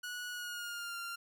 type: tone with pitch glide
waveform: sawtooth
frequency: 1464 to 1388.2 Hz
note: F#6 to F6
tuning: -19 to -11 cents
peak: -36 dBFS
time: 0.03-1.16 s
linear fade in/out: 10 ms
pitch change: -92 cents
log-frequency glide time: 0.3-0.98 s
effects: none